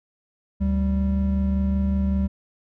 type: tone pair together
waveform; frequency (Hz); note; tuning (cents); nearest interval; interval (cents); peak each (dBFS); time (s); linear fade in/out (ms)
triangle; 73.42 / 194.99; D2 / G3; 0 / -9; octave + perfect fourth; 1691; -20; 0.6-2.28; 20
effects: none